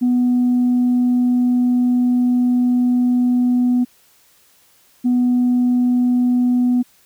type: tone pair in turn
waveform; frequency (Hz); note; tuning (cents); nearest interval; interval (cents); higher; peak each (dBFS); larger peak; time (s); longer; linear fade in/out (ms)
sine; 246.9 / 246.9; B3 / B3; 0 / 0; unison; 0; neither; -11; neither; 0.01-3.85 / 5.04-6.83; first; 20
effects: tanh soft clip ceiling -10 dBFS + white hiss -54 dBFS RMS until 7.05 s